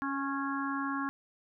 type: harmonic tone with a mistuned harmonic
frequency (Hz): 276.6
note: C#4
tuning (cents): -4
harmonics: 1 / 3 / 4 / 5 / 6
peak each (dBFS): -34 / -43 / -36 / -40 / -40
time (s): 0.02-1.09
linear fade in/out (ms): 0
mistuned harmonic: 4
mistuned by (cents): -19
effects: none